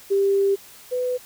sine tone pair in turn, 395.1 / 499.5 Hz, G4 / B4, +14 / +20 cents, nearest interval major third, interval 406 cents, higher second, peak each -16 / -21 dBFS, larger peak first, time 0.1-0.56 / 0.91-1.18 s, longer first, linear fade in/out 20 ms, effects white hiss -46 dBFS RMS until 1.25 s

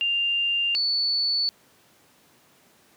sine tone pair in turn, 2794 / 4460 Hz, F7 / C#8, 0 / +10 cents, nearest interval minor sixth, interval 810 cents, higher second, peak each -21 dBFS, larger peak neither, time 0.01-0.75 / 0.75-1.49 s, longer neither, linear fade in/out 0 ms, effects pink hiss -58 dBFS RMS until 2.96 s + high-pass 150 Hz 12 dB/octave

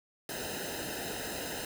pink noise with comb filter, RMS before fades -38 dBFS, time 0.29-1.65 s, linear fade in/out 2 ms, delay 0.88 ms, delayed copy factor -0.9, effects none

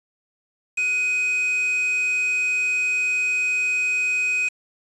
triangle tone with quantisation, 2509 Hz, D#7, 14 cents sharp, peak -18 dBFS, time 0.77-4.49 s, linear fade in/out 10 ms, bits 5, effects resampled to 22050 Hz

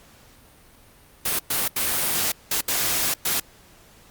white noise bursts at uneven times, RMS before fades -23 dBFS, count 6, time 1.25-1.39 / 1.5-1.68 / 1.76-2.32 / 2.51-2.61 / 2.68-3.14 / 3.25-3.4 s, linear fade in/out 5 ms, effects pink hiss -52 dBFS RMS until 4.1 s + Opus 48 kbps

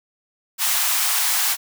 white high-pass noise, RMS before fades -20 dBFS, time 0.58-1.57 s, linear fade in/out 50 ms, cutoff 710 Hz, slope 48 dB/octave, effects none

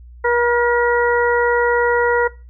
harmonic tone with a mistuned harmonic, 479.4 Hz, A#4, 48 cents sharp, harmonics 1 / 2 / 3 / 4, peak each -16 / -19 / -21 / -22 dBFS, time 0.24-2.28 s, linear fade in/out 10 ms, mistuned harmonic 3, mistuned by -19 cents, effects noise-tail reverb RT60 0.3 s tail -21 dB re dry + added 60 Hz sine -37 dBFS peak until 2.49 s

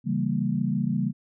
sine chord, C# diminished seventh, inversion none, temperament equal with one note detuned, 138.59 / 164.81 / 196 / 230.8 Hz, C#3 / E3 / G3 / Bb3, 0 / 0 / 0 / -17 cents, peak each -29 / -30 / -27 / -28 dBFS, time 0.04-1.13 s, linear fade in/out 50 ms, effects none

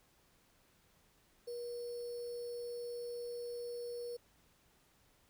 sine tone with sample-and-hold, 479.7 Hz, A#4, 50 cents sharp, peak -40 dBFS, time 1.47-4.17 s, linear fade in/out 10 ms, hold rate 4900 Hz, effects pink hiss -70 dBFS RMS until 5.29 s

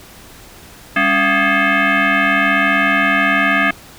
sine tone with frequency modulation, 200 Hz, G3, 35 cents sharp, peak -11 dBFS, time 0.96-3.71 s, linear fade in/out 5 ms, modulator 479 Hz, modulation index 4.8, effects pink hiss -40 dBFS RMS until 3.98 s

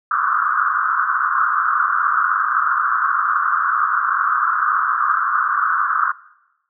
pink band-pass noise, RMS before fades -18 dBFS, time 0.11-6.12 s, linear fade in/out 5 ms, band 1100 to 1500 Hz, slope 96 dB/octave, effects noise-tail reverb RT60 0.9 s tail -20 dB re dry

